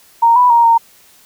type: tone with pitch steps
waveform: sine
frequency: 928 / 988 / 937 / 922 Hz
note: A#5 / B5 / A#5 / A#5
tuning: -8 / 0 / +9 / -19 cents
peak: -6 dBFS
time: 0.22-0.78 s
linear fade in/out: 10 ms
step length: 140 ms
effects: white hiss -47 dBFS RMS until 1.25 s